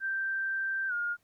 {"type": "tone with pitch glide", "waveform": "sine", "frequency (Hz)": [1568, 1421.3], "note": ["G6", "F6"], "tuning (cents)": [0, 30], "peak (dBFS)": -29, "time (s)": [0, 1.17], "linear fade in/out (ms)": 50, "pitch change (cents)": -170, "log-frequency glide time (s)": [0.88, 0.93], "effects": ["pink hiss -72 dBFS RMS until 1.23 s"]}